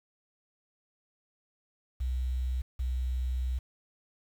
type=tone pair in turn; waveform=sine; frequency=63.3 / 63.03 Hz; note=B1 / B1; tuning=+43 / +36 cents; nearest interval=unison; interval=7 cents; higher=first; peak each=-28 dBFS; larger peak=neither; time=2-2.62 / 2.79-3.59 s; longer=second; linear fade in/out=10 ms; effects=9-bit